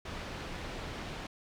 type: low-pass noise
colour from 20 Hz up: pink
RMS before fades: -41 dBFS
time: 0.05-1.27 s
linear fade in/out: 5 ms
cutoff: 3900 Hz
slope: 12 dB/octave
effects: none